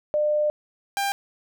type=tone pair in turn; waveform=sine / sawtooth; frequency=600 / 795.8 Hz; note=D5 / G5; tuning=+37 / +26 cents; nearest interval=perfect fourth; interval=489 cents; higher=second; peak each=-19 dBFS; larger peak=neither; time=0.14-0.5 / 0.97-1.12 s; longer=first; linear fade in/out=0 ms; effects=none